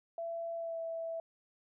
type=tone with pitch glide; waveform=sine; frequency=670 to 659.3 Hz; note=E5 to E5; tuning=+28 to 0 cents; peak=-36 dBFS; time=0.18-1.2 s; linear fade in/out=2 ms; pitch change=-28 cents; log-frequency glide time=0.56-0.79 s; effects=none